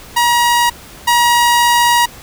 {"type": "tone pair in turn", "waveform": "sawtooth", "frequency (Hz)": [954, 954], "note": ["A#5", "A#5"], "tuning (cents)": [40, 40], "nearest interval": "unison", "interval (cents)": 0, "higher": "neither", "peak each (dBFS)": [-6, -5], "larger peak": "second", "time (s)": [[0.16, 0.7], [1.07, 2.06]], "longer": "second", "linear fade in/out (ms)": 10, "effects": ["pink hiss -36 dBFS RMS until 2.22 s"]}